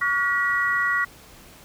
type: tone cluster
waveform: sine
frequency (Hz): 1134 / 1436 / 1927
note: C#6 / F6 / B6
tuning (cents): +39 / +48 / -43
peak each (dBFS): -26 / -25 / -22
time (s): 0.01-1.05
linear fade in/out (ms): 10
effects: pink hiss -48 dBFS RMS until 1.64 s